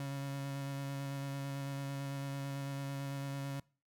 35% pulse tone with vibrato, 138.59 Hz, C#3, in tune, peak -36 dBFS, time 0-3.6 s, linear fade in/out 2 ms, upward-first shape square, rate 9 Hz, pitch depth 11 cents each way, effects noise-tail reverb RT60 0.4 s tail -24 dB re dry

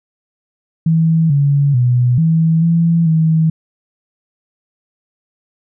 sine tone with pitch steps, 162.5 / 142 / 123.5 / 162.4 / 167.2 / 160.2 Hz, E3 / C#3 / B2 / E3 / E3 / E3, -24 / +42 / 0 / -26 / +25 / -49 cents, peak -9 dBFS, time 0.86-3.5 s, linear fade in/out 5 ms, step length 440 ms, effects none

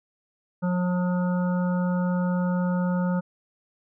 harmonic tone, 179.6 Hz, F3, 49 cents sharp, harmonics 1 / 3 / 5 / 7 / 8, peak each -22 / -32 / -36 / -39 / -40 dBFS, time 0.62-3.21 s, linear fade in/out 20 ms, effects none

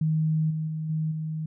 sine tone with level steps, 157.1 Hz, D#3, 17 cents sharp, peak -21 / -26 / -28 / -24 / -28 dBFS, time 0.01-1.46 s, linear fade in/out 5 ms, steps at 0.5 / 0.67 / 0.89 / 1.11 s, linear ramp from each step 10 ms, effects none

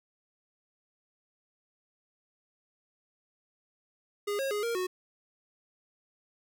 square tone with pitch steps, 410 / 542 / 415.2 / 466.5 / 367.1 Hz, G#4 / C#5 / G#4 / A#4 / F#4, -22 / -39 / 0 / +1 / -14 cents, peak -30 dBFS, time 4.27-4.87 s, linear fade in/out 10 ms, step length 120 ms, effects none

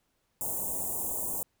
white band-stop noise, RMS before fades -33 dBFS, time 0.41-1.43 s, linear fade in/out 0 ms, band 960 to 7200 Hz, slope 48 dB/octave, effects pink hiss -75 dBFS RMS until 1.6 s

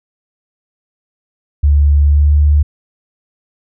sine tone with pitch glide, 72.4 to 73.79 Hz, D2 to D2, -24 to +9 cents, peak -6 dBFS, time 1.63-2.63 s, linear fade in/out 10 ms, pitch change +33 cents, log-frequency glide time 2.03-2.35 s, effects none

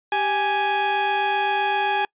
sawtooth tone pair together, 392 / 831.7 Hz, G4 / G#5, 0 / +2 cents, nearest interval octave + minor second, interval 1302 cents, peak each -24 / -16 dBFS, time 0.12-2.05 s, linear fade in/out 2 ms, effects noise-tail reverb RT60 0.1 s tail -26 dB re dry + resampled to 8000 Hz

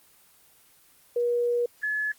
sine tone pair in turn, 480 / 1710.5 Hz, B4 / A6, -49 / -49 cents, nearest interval octave + minor seventh, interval 2200 cents, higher second, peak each -22 / -25 dBFS, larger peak first, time 1.16-1.66 / 1.83-2.12 s, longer first, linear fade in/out 5 ms, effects white hiss -58 dBFS RMS until 2.18 s + Opus 24 kbps

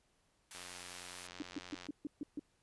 white high-pass noise, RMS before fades -50 dBFS, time 0.51-1.27 s, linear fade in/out 0 ms, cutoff 660 Hz, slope 24 dB/octave
click train, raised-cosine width 0.2 ms, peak -31 dBFS, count 119, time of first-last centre 0.55-1.867 s, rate 89.6 Hz
sine tone bursts, 293.7 Hz, D4, in tune, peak -37 dBFS, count 7, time 1.4-2.394 s, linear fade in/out 2 ms, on 22 ms, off 140 ms
effects pink hiss -75 dBFS RMS until 2.62 s + resampled to 24000 Hz

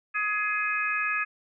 harmonic tone, 419.5 Hz, G#4, 17 cents sharp, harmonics 3 / 4 / 5 / 6, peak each -31 / -29 / -36 / -29 dBFS, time 0.14-1.25 s, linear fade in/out 20 ms, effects none

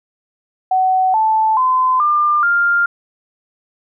sine tone with pitch steps, 750 / 876.6 / 1024.5 / 1197.4 / 1399.5 Hz, F#5 / A5 / C6 / D6 / F6, +23 / -7 / -37 / +33 / +3 cents, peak -11 dBFS, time 0.71-2.86 s, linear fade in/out 5 ms, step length 430 ms, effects none

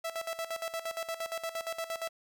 sawtooth tone with tremolo, 659.3 Hz, E5, in tune, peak -29 dBFS, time 0.04-2.09 s, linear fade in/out 10 ms, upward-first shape square, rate 8.6 Hz, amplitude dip 75%, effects none

